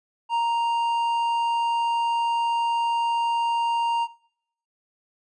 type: tone with hard clipping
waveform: sine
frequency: 932.3 Hz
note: A#5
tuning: in tune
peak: -22 dBFS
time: 0.29-4.08 s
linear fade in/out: 50 ms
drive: 6 dB
effects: noise-tail reverb RT60 0.7 s tail -21 dB re dry + resampled to 22050 Hz